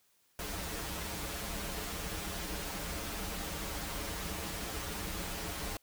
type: noise with comb filter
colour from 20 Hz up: pink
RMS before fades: -39 dBFS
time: 0.39-5.77 s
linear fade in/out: 2 ms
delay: 8 ms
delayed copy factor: -0.8
effects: white hiss -71 dBFS RMS until 5.82 s